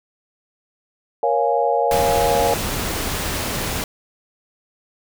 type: chord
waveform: sine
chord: Bb minor seventh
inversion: none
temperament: equal with one note detuned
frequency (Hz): 471.6 / 554.4 / 698.5 / 830.6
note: Bb4 / Db5 / F5 / Ab5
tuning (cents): +20 / 0 / 0 / 0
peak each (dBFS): -21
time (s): 1.23-2.54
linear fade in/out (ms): 2
type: noise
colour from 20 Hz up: pink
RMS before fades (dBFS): -24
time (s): 1.91-3.84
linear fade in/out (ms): 2
effects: none